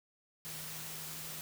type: tone in noise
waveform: sine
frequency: 156.8 Hz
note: D#3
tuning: 14 cents sharp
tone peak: -52 dBFS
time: 0.45-1.41 s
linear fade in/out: 0 ms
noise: white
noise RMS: -44 dBFS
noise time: 0.45-1.41 s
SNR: -11 dB
effects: none